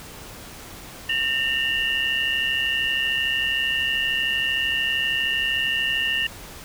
sine tone cluster, 1819 / 2758 / 2891 Hz, A#6 / F7 / F#7, -43 / -22 / -41 cents, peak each -25 dBFS, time 1.09-6.27 s, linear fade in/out 5 ms, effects pink hiss -40 dBFS RMS until 6.64 s

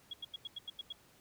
sine tone bursts, 3322 Hz, G#7, in tune, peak -39 dBFS, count 8, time 0.11-0.926 s, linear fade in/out 5 ms, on 25 ms, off 88 ms, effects pink hiss -64 dBFS RMS until 1.2 s + high-pass 60 Hz 12 dB/octave

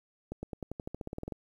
accelerating click train, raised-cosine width 2 ms, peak -24 dBFS, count 15, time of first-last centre 0.32-1.323 s, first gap 110 ms, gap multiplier 0.93, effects 10-bit

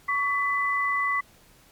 sine tone pair together, 1125 / 1999 Hz, C#6 / B6, +25 / +20 cents, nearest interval minor seventh, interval 995 cents, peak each -25 dBFS, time 0.08-1.21 s, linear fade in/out 10 ms, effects pink hiss -56 dBFS RMS until 1.71 s + MP3 96 kbps

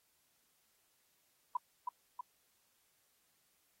sine tone with echo, 987.8 Hz, B5, in tune, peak -30 dBFS, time 1.55-1.57 s, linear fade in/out 5 ms, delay 320 ms, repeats 2, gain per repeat -4 dB, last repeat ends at 2.21 s, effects white hiss -75 dBFS RMS until 3.8 s + AAC 48 kbps

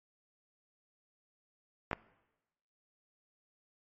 clicks, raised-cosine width 0.5 ms, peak -19 / -16 dBFS, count 2, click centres 1.913 / 1.931 s, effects noise-tail reverb RT60 1.0 s tail -20 dB re dry + MP3 32 kbps

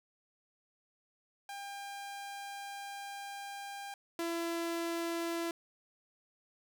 sawtooth tone pair in turn, 800 / 336.4 Hz, G5 / E4, +35 / +35 cents, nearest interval octave + minor third, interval 1500 cents, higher first, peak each -38 / -30 dBFS, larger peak second, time 1.49-3.94 / 4.19-5.51 s, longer first, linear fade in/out 2 ms, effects none

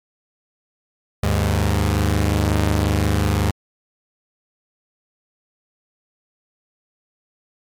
sawtooth tone pair together, 76.5 / 102.12 Hz, D#2 / G#2, -29 / -29 cents, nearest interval perfect fourth, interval 500 cents, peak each -15 dBFS, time 1.23-3.51 s, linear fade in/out 5 ms, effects MP3 96 kbps

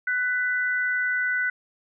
sine tone pair together, 1491 / 1987.5 Hz, F#6 / B6, +13 / +10 cents, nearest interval perfect fourth, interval 497 cents, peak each -23 / -28 dBFS, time 0.07-1.5 s, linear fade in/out 5 ms, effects none

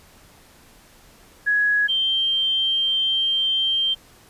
sine tone pair in turn, 1673 / 3151 Hz, G#6 / G7, +12 / +8 cents, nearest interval major seventh, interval 1096 cents, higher second, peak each -16 / -18 dBFS, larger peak first, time 1.46-1.88 / 1.88-3.95 s, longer second, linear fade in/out 20 ms, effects pink hiss -51 dBFS RMS until 4.29 s + resampled to 32000 Hz

